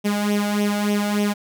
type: tone with flanger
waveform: sawtooth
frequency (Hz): 206.3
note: G#3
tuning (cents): -11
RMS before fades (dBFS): -21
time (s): 0.04-1.34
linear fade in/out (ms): 20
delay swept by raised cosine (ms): 0.33 to 1.43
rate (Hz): 3.4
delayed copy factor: +0.7
effects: none